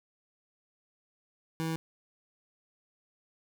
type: tone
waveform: 25% pulse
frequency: 162.1 Hz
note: E3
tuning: 29 cents flat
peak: -27 dBFS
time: 1.6-1.76 s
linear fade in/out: 0 ms
effects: none